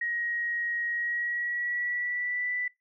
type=tone with pitch glide; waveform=sine; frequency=1889 to 1979.5 Hz; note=A#6 to B6; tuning=+22 to +3 cents; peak=-28 dBFS; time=0.01-2.68 s; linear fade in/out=5 ms; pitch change=+81 cents; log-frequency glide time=0.91-2.51 s; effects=noise-tail reverb RT60 0.2 s tail -22 dB re dry